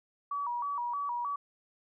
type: tone with vibrato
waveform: sine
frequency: 1046.5 Hz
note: C6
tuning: in tune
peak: -31 dBFS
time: 0.31-1.36 s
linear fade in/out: 5 ms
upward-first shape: square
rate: 3.2 Hz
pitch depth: 150 cents each way
effects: none